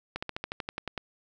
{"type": "slowing click train", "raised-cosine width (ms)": 0.3, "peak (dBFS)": -17, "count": 11, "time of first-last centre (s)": [0.16, 0.978], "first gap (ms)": 65, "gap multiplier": 1.05, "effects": []}